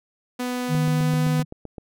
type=tone with pitch glide; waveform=sawtooth; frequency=248.4 to 250.3 Hz; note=B3 to B3; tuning=+10 to +23 cents; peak=-21 dBFS; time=0.39-1.43 s; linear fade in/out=10 ms; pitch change=+13 cents; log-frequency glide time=0.74-1.24 s
type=tone; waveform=sine; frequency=155.56 Hz; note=D#3; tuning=in tune; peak=-19 dBFS; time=0.68-1.45 s; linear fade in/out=50 ms
type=click train; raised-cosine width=2 ms; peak=-22 dBFS; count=9; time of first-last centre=0.75-1.782 s; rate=7.75 Hz
effects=none